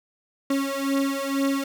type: beating tone pair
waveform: 35% pulse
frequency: 273.8 / 275.9 Hz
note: C#4 / C#4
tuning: -21 / -8 cents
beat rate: 2.1 Hz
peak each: -24 dBFS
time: 0.5-1.64 s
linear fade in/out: 5 ms
effects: none